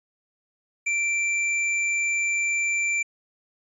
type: tone with hard clipping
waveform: sine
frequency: 2349 Hz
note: D7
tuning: in tune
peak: -23 dBFS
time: 0.86-3.03 s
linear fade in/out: 10 ms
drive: 17 dB
effects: resampled to 24000 Hz